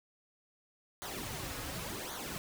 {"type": "noise with flanger", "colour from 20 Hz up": "pink", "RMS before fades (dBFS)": -41, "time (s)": [1.02, 2.38], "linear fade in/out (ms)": 0, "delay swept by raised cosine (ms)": [0.38, 5.18], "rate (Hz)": 0.9, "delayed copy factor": -0.75, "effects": []}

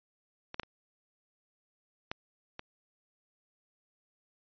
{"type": "clicks", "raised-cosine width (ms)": 0.3, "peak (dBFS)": [-24, -15, -30, -19, -24], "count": 5, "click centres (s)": [0.544, 0.597, 0.633, 2.115, 2.594], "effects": ["resampled to 11025 Hz"]}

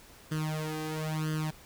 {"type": "tone with flanger", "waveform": "sawtooth", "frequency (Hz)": 155.6, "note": "D#3", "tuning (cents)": 0, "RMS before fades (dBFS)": -33, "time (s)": [0.31, 1.51], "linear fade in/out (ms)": 10, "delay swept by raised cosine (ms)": [0.63, 2.53], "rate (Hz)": 1, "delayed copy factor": 1, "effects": ["pink hiss -54 dBFS RMS until 1.65 s"]}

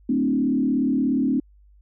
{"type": "tone with frequency modulation", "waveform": "sine", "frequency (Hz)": 261.6, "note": "C4", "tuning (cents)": 0, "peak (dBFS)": -18, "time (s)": [0.09, 1.4], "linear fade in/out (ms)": 5, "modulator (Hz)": 36.9, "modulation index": 1.2, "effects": ["added 50 Hz sine -50 dBFS peak until 1.81 s"]}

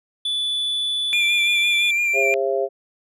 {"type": "tone", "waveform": "triangle", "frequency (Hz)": 3467, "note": "A7", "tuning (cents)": -26, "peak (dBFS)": -19, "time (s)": [0.25, 1.91], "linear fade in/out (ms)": 5}
{"type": "tone with vibrato", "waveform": "triangle", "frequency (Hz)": 2383, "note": "D7", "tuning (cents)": 25, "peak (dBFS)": -16, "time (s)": [1.13, 2.34], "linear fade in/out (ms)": 0, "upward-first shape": "sine", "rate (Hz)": 5.9, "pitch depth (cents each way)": 28}
{"type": "harmonic tone", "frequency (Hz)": 134.8, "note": "C#3", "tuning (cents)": -48, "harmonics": [3, 4, 5], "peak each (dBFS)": [-22, -23, -24], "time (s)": [2.13, 2.69], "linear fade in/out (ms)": 50}
{"effects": ["resampled to 32000 Hz"]}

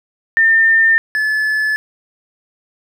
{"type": "tone pair in turn", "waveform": ["sine", "triangle"], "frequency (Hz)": [1805, 1727.6], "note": ["A6", "A6"], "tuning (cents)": [44, -32], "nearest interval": "minor second", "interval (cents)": 76, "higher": "first", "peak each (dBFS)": [-8, -12], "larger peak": "first", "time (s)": [[0.37, 0.98], [1.15, 1.76]], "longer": "neither", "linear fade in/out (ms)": 0, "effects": []}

